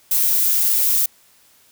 violet noise, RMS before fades -17 dBFS, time 0.11-1.06 s, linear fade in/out 5 ms, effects white hiss -54 dBFS RMS until 1.71 s

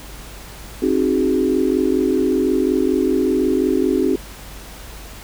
sine chord, Ab dominant seventh, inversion first, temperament equal with one note detuned, 266.8 / 311.1 / 370 / 415.3 Hz, C4 / Eb4 / Gb4 / Ab4, +34 / 0 / 0 / 0 cents, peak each -19 / -21 / -19 / -22 dBFS, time 0.82-4.16 s, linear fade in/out 5 ms, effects added 50 Hz sine -37 dBFS peak until 5.23 s + pink hiss -38 dBFS RMS until 5.23 s

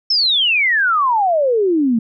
sine exponential sweep, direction down, 5400 to 218.4 Hz, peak -12 dBFS, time 0.1-1.99 s, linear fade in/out 5 ms, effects none

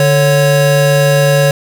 square tone pair together, 146.83 / 554.4 Hz, D3 / C#5, 0 / 0 cents, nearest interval octave + major seventh, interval 2300 cents, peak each -11 dBFS, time 0-1.51 s, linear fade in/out 2 ms, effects none

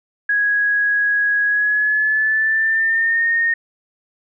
sine tone with pitch glide, 1661.2 to 1843.2 Hz, G#6 to A#6, 0 to -20 cents, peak -14 dBFS, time 0.29-3.54 s, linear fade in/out 5 ms, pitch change +180 cents, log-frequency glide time 1.45-3.26 s, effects none

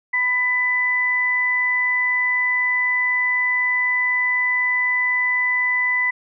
sine tone pair together, 998 / 1996 Hz, B5 / B6, +18 / +18 cents, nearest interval octave, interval 1200 cents, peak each -28 / -17 dBFS, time 0.13-6.11 s, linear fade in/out 10 ms, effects none

